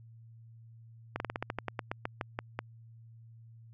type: slowing click train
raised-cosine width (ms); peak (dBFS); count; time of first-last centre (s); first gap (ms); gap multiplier
0.5; -18; 15; 1.16-2.59; 41; 1.13
effects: added 114 Hz sine -51 dBFS peak until 3.73 s